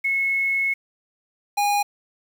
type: tone pair in turn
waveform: sine / square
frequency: 2186 / 818.8 Hz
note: C#7 / G#5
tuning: -25 / -25 cents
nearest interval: octave + perfect fourth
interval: 1700 cents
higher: first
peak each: -19 dBFS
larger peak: neither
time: 0.04-0.74 / 1.57-1.83 s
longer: first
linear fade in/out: 10 ms
effects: 8-bit